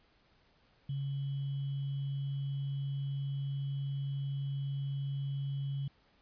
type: tone with sample-and-hold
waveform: sine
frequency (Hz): 138.59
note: C#3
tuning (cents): 0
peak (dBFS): -33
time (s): 0.89-5.88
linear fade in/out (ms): 5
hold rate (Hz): 3150
effects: pink hiss -68 dBFS RMS until 6.21 s + resampled to 11025 Hz